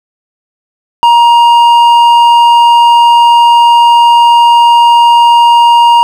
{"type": "tone with hard clipping", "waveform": "sine", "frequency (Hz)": 943, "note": "A#5", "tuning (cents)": 20, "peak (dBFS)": -3, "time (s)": [1.03, 6.03], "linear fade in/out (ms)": 0, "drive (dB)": 6, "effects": []}